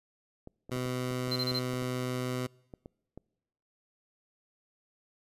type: clicks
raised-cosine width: 2 ms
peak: -31 dBFS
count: 12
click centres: 0.474 / 0.695 / 0.763 / 0.859 / 1.112 / 1.279 / 1.518 / 1.736 / 1.823 / 2.738 / 2.859 / 3.176 s
type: tone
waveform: 15% pulse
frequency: 126.3 Hz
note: B2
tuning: 39 cents sharp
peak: -25 dBFS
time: 0.71-2.47 s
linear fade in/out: 10 ms
type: tone bursts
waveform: triangle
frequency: 4113 Hz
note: C8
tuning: 30 cents flat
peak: -29 dBFS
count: 4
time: 1.31-1.594 s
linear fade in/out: 10 ms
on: 53 ms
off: 24 ms
effects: noise-tail reverb RT60 1.0 s tail -26 dB re dry + resampled to 32000 Hz